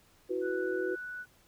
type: chord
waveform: sine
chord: E suspended second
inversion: none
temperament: just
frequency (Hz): 329.6 / 370.8 / 494.4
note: E4 / F#4 / B4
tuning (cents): 0 / +4 / +2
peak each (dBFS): -38 / -32 / -36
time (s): 0.29-0.96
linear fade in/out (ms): 20
type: tone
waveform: sine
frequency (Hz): 1480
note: F#6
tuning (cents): 0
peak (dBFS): -38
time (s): 0.41-1.26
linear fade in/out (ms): 50
effects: pink hiss -64 dBFS RMS until 1.47 s